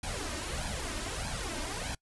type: noise with flanger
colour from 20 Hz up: pink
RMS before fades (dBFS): -36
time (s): 0.03-1.95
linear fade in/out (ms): 5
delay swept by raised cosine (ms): 1.2 to 3.3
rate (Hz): 1.6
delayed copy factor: +0.7
effects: noise-tail reverb RT60 0.1 s tail -25 dB re dry + resampled to 24000 Hz